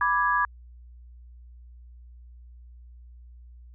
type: chord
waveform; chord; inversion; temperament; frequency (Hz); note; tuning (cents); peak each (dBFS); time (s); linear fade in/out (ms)
sine; G# diminished; first; equal; 987.8 / 1174.7 / 1661.2; B5 / D6 / G#6; 0 / 0 / 0; -25; 0.01-0.45; 2
effects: added 60 Hz sine -45 dBFS peak until 3.74 s